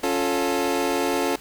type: chord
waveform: 25% pulse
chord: Db augmented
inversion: none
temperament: equal with one note detuned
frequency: 277.2 / 353.7 / 440 Hz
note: Db4 / F4 / A4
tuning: 0 / +22 / 0 cents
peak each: -22 dBFS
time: 0.03-1.36 s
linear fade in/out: 5 ms
effects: pink hiss -45 dBFS RMS until 1.4 s